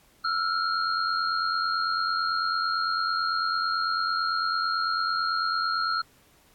sine tone cluster, 1331 / 1420 / 4234 Hz, E6 / F6 / C8, +16 / +28 / +20 cents, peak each -26 / -30 / -31 dBFS, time 0.24-6.02 s, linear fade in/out 10 ms, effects pink hiss -60 dBFS RMS until 6.54 s + AAC 64 kbps

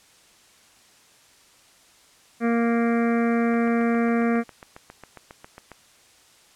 harmonic tone, 233.1 Hz, A#3, in tune, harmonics 1 / 2 / 3 / 5 / 6 / 7 / 8 / 9 / 10, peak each -20 / -26 / -30 / -34 / -36 / -37 / -38 / -39 / -40 dBFS, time 2.4-4.44 s, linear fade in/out 50 ms
click train, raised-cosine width 0.5 ms, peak -25 dBFS, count 17, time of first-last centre 3.54-5.717 s, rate 7.35 Hz
effects white hiss -55 dBFS RMS until 6.55 s + low-pass 9000 Hz 12 dB/octave

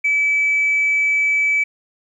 sine tone, 2300 Hz, D7, 37 cents flat, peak -13 dBFS, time 0.04-1.64 s, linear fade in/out 10 ms, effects tanh soft clip ceiling -10 dBFS + 9-bit

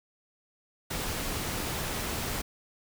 pink noise, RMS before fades -33 dBFS, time 0.9-2.42 s, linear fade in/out 10 ms, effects none

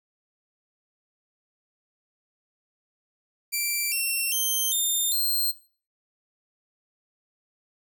5% pulse tone with pitch steps, 2346 / 2710 / 3132 / 3618 / 4180 Hz, D7 / E7 / G7 / A7 / C8, -2 / +47 / -2 / +48 / -2 cents, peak -16 dBFS, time 3.52-5.52 s, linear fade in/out 20 ms, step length 400 ms, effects noise-tail reverb RT60 0.4 s tail -17 dB re dry

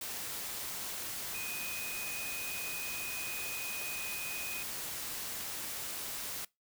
sine tone in noise, 2495 Hz, D#7, 4 cents sharp, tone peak -41 dBFS, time 1.34-4.63 s, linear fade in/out 5 ms, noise white, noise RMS -40 dBFS, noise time 0.01-6.45 s, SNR -4 dB, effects noise-tail reverb RT60 0.2 s tail -23 dB re dry

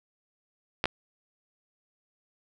clicks, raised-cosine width 0.3 ms, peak -9 dBFS, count 2, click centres 0.841 / 0.856 s, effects none

